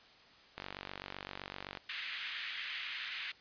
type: click train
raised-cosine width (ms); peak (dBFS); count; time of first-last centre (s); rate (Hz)
0.3; -25; 58; 0.58-1.772; 47.8
type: band-pass noise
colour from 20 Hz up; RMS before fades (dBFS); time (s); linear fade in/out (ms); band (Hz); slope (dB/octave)
pink; -42; 1.89-3.32; 5; 1800 to 3600; 24
effects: white hiss -60 dBFS RMS until 3.4 s + resampled to 11025 Hz